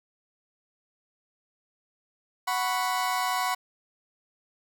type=chord; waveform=35% pulse; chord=F# suspended fourth; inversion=none; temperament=equal; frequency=740 / 987.8 / 1108.7 Hz; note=F#5 / B5 / C#6; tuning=0 / 0 / 0 cents; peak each=-28 / -28 / -29 dBFS; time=2.47-3.55 s; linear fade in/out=10 ms; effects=none